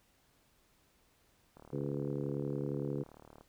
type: click train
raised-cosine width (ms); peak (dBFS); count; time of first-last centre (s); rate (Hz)
1; -39; 70; 1.57-3.41; 37.5
type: harmonic tone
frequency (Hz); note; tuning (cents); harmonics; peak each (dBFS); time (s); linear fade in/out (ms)
71; C#2; +42; 2 / 3 / 4 / 5 / 6 / 7; -38 / -44 / -41 / -42 / -42 / -44; 1.72-3.04; 20
effects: pink hiss -70 dBFS RMS until 3.48 s